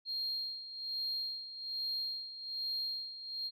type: tone with tremolo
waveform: sine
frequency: 4222 Hz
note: C8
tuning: 15 cents sharp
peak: -32 dBFS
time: 0.05-3.51 s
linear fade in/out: 50 ms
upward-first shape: sine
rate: 1.2 Hz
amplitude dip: 75%
effects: tanh soft clip ceiling -31 dBFS